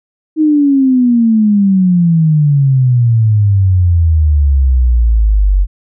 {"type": "exponential sweep", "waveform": "sine", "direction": "down", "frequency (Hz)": [316.2, 45.66], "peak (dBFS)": -6, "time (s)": [0.36, 5.67], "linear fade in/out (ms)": 50, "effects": []}